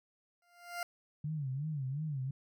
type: tone with exponential growth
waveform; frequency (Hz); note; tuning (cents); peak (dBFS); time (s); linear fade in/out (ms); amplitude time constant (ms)
20% pulse; 698.5; F5; 0; -29; 0.42-0.83; 2; 89
type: tone with vibrato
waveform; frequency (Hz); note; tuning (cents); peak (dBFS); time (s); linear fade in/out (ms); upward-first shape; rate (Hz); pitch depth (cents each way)
sine; 142.9; D3; -47; -34; 1.24-2.31; 5; sine; 2.8; 170
effects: none